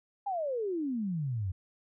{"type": "exponential sweep", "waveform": "sine", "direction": "down", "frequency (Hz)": [830.6, 87.31], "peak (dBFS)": -30, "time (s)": [0.26, 1.52], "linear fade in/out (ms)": 10, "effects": []}